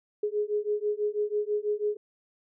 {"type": "beating tone pair", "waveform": "sine", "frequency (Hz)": [415.3, 421.4], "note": ["G#4", "G#4"], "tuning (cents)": [0, 25], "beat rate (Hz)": 6.1, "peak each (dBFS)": -29, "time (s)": [0.23, 1.97], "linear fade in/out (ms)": 5, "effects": []}